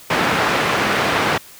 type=band-pass noise; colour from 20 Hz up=white; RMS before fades=-18 dBFS; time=0.1-1.38 s; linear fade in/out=5 ms; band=110 to 1800 Hz; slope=12 dB/octave; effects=white hiss -42 dBFS RMS until 1.59 s